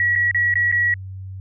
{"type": "tone with dropouts", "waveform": "sine", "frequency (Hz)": 1922, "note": "B6", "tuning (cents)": -48, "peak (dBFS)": -15, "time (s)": [0, 0.94], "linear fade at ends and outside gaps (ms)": 2, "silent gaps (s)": [[0.154, 0.159], [0.313, 0.346], [0.54, 0.555], [0.716, 0.724]], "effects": ["added 95 Hz sine -30 dBFS peak until 1.4 s"]}